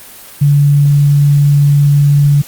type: tone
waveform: sine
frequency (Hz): 143.7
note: D3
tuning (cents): -37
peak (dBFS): -5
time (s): 0.41-2.42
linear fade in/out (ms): 10
effects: white hiss -34 dBFS RMS until 2.47 s + Opus 32 kbps